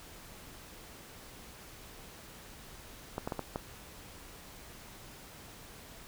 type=clicks; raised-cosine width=1 ms; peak=-20 dBFS; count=5; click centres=3.181 / 3.275 / 3.322 / 3.393 / 3.559 s; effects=pink hiss -51 dBFS RMS until 6.07 s